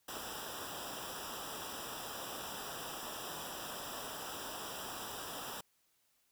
pink noise with comb filter, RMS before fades -44 dBFS, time 0.08-5.61 s, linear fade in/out 5 ms, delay 0.46 ms, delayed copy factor -0.9, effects white hiss -75 dBFS RMS until 6.31 s

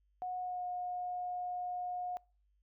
sine tone with pitch glide, 730 to 719.9 Hz, F#5 to F#5, -24 to -48 cents, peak -36 dBFS, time 0.22-2.17 s, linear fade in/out 0 ms, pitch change -24 cents, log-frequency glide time 0.39-0.65 s, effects noise-tail reverb RT60 0.4 s tail -26 dB re dry + added 50 Hz sine -70 dBFS peak until 2.62 s

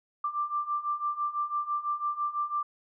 sine beating tone pair, 1177 / 1183 Hz, D6 / D6, +3 / +12 cents, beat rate 6 Hz, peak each -33 / -30 dBFS, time 0.24-2.63 s, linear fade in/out 5 ms, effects none

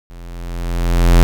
square tone with level ramp, 43.05 Hz, F1, 24 cents flat, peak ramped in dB -34 to -5 dBFS, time 0.1-1.23 s, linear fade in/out 0 ms, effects none

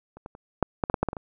clicks, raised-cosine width 1 ms, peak -30 / -24 / -30 / -6 / -9 / -12 / -8 / -8 / -12 / -19 / -21 dBFS, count 11, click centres 0.17 / 0.261 / 0.351 / 0.627 / 0.838 / 0.899 / 0.942 / 1.03 / 1.087 / 1.131 / 1.168 s, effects none

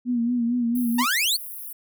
sine tone with vibrato, 239.3 Hz, A#3, 46 cents sharp, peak -20 dBFS, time 0.05-1.06 s, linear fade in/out 50 ms, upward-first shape sine, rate 4.4 Hz, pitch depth 58 cents each way
white high-pass noise, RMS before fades -36 dBFS, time 0.75-1.73 s, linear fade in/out 5 ms, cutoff 10000 Hz, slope 96 dB/octave
sawtooth exponential sweep, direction up, 880 to 4661 Hz, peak -17 dBFS, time 0.98-1.37 s, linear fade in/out 10 ms
effects none

